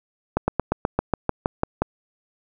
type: slowing click train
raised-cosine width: 1 ms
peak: -5 dBFS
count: 11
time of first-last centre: 0.37-1.82 s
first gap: 110 ms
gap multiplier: 1.06
effects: none